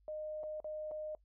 sine tone with dropouts, 614 Hz, D#5, 23 cents flat, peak -39 dBFS, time 0.08-1.15 s, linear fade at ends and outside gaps 1 ms, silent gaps 0.433-0.437 / 0.602-0.644 / 0.912-0.916 s, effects noise-tail reverb RT60 0.1 s tail -23 dB re dry + added 50 Hz sine -66 dBFS peak until 1.24 s

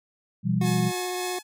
sine chord, E minor, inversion second, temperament equal with one note detuned, 123.47 / 168.76 / 196 Hz, B2 / E3 / G3, 0 / +41 / 0 cents, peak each -26 / -25 / -25 dBFS, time 0.43-0.92 s, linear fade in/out 50 ms
25% pulse tone with vibrato, 362.8 Hz, F#4, 34 cents flat, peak -25 dBFS, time 0.61-1.39 s, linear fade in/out 5 ms, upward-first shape sine, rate 16 Hz, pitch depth 9 cents each way
5% pulse tone with tremolo, 853 Hz, G#5, 46 cents sharp, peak -20 dBFS, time 0.62-1.43 s, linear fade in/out 50 ms, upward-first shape sine, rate 3.5 Hz, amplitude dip 35%
effects none

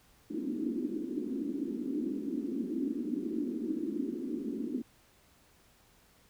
white band-pass noise, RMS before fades -35 dBFS, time 0.3-4.82 s, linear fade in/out 5 ms, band 230 to 330 Hz, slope 48 dB/octave, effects pink hiss -64 dBFS RMS until 6.29 s

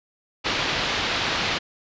white low-pass noise, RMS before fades -25 dBFS, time 0.44-1.59 s, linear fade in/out 20 ms, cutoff 4200 Hz, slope 24 dB/octave, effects resampled to 16000 Hz

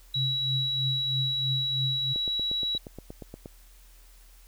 sine tone, 3900 Hz, B7, 23 cents flat, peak -26 dBFS, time 0.14-2.78 s, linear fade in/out 5 ms
sine tone with tremolo, 132.4 Hz, C3, 21 cents sharp, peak -26 dBFS, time 0.15-2.14 s, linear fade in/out 20 ms, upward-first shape triangle, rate 3.1 Hz, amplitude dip 90%
click train, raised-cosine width 2 ms, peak -26 dBFS, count 12, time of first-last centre 2.16-3.459 s, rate 8.47 Hz
effects added 41 Hz sine -51 dBFS peak until 4.47 s + white hiss -59 dBFS RMS until 4.47 s

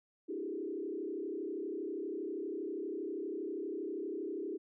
sine tone with frequency modulation, 359.3 Hz, F4, 49 cents sharp, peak -36 dBFS, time 0.28-4.58 s, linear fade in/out 20 ms, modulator 32.5 Hz, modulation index 1.9, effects none

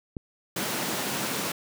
click, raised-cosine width 3 ms, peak -20 dBFS, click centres 0.168 s
pink high-pass noise, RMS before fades -30 dBFS, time 0.56-1.52 s, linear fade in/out 5 ms, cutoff 150 Hz, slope 24 dB/octave
effects none

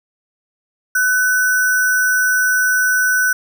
sine tone with sample-and-hold, 1500 Hz, F#6, 23 cents sharp, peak -12 dBFS, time 0.95-3.33 s, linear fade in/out 5 ms, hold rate 7350 Hz, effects none

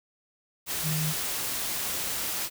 sine tone in noise, 155.56 Hz, D#3, in tune, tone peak -27 dBFS, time 0.82-1.14 s, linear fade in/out 50 ms, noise white, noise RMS -31 dBFS, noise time 0.66-2.5 s, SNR +1 dB, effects none

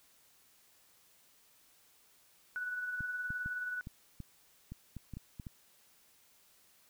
sine tone with tremolo, 1480 Hz, F#6, in tune, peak -34 dBFS, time 2.56-3.81 s, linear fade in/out 0 ms, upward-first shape sine, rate 19 Hz, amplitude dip 40%
clicks, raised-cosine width 5 ms, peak -31 dBFS, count 11, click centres 3.007 / 3.305 / 3.46 / 3.871 / 4.203 / 4.72 / 4.967 / 5.137 / 5.17 / 5.398 / 5.468 s
effects white hiss -66 dBFS RMS until 6.89 s

